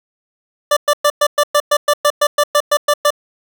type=tone bursts; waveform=25% pulse; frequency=587.3 Hz; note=D5; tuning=in tune; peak=-6 dBFS; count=15; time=0.71-3.105 s; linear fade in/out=5 ms; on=57 ms; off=110 ms; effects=none